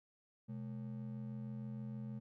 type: ring-modulated tone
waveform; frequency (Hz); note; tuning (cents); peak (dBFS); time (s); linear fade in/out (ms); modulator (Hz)
triangle; 170; F3; -46; -37; 0.48-2.2; 20; 43.2
effects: none